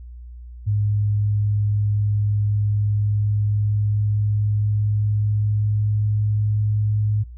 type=tone with pitch glide; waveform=sine; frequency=103.83 to 105.58 Hz; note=G#2 to G#2; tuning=0 to +29 cents; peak=-17 dBFS; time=0.66-7.24 s; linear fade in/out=20 ms; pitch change=+29 cents; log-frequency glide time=2.56-6.66 s; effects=noise-tail reverb RT60 0.2 s tail -25 dB re dry + added 60 Hz sine -35 dBFS peak until 7.37 s